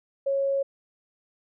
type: tone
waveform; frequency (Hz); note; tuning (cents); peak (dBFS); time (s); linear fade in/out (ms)
sine; 550; C#5; -14; -22; 0.26-0.63; 10
effects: none